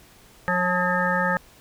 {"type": "harmonic tone with a mistuned harmonic", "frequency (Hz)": 180.4, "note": "F#3", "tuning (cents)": -44, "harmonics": [1, 3, 5, 7, 9, 10], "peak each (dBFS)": [-27, -27, -27, -27, -27, -27], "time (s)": [0.48, 1.37], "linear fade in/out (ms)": 0, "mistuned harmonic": 5, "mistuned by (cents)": -45, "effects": ["pink hiss -52 dBFS RMS until 1.6 s"]}